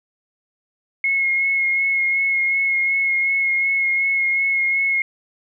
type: tone with vibrato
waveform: sine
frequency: 2167 Hz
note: C#7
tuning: 40 cents flat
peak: -16 dBFS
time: 1.04-5.02 s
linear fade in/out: 2 ms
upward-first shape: sine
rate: 2.7 Hz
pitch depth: 18 cents each way
effects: none